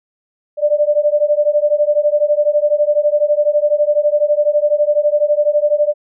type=beating tone pair; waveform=sine; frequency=587 / 599 Hz; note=D5 / D5; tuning=-1 / +34 cents; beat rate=12 Hz; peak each=-14 dBFS; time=0.57-5.94 s; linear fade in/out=50 ms; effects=none